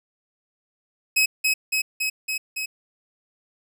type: tone with echo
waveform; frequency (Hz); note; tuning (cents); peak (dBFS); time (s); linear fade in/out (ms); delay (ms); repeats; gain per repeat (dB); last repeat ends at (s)
sawtooth; 2554; D#7; +45; -13; 1.16-1.26; 10; 280; 5; -2; 2.66
effects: none